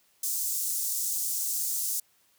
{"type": "high-pass noise", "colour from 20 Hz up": "pink", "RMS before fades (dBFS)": -30, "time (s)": [0.23, 2], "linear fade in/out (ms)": 5, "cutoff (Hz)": 6500, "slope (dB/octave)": 24, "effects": ["white hiss -66 dBFS RMS until 2.38 s", "high-pass 60 Hz 12 dB/octave"]}